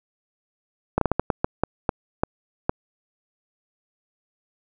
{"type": "slowing click train", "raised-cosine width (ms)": 1, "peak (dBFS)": -5, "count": 11, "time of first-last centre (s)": [0.98, 2.695], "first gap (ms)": 33, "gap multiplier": 1.34, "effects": []}